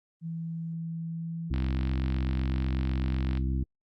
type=tone with pitch glide; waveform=sine; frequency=164.81 to 165.86 Hz; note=E3 to E3; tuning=0 to +11 cents; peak=-32 dBFS; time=0.21-1.53 s; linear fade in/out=50 ms; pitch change=+11 cents; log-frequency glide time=1.08-1.36 s
type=harmonic tone; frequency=65.41 Hz; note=C2; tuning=in tune; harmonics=1 / 2 / 3 / 4 / 5; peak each=-27 / -33 / -37 / -39 / -41 dBFS; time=1.5-3.64 s; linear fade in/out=10 ms
type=click train; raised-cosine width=0.3 ms; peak=-24 dBFS; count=89; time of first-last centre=1.54-3.373 s; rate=48 Hz
effects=Opus 32 kbps